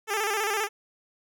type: tone with vibrato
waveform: 10% pulse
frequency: 420.5 Hz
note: G#4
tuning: 22 cents sharp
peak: -17 dBFS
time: 0.07-0.69 s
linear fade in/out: 50 ms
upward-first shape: square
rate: 15 Hz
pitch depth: 76 cents each way
effects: none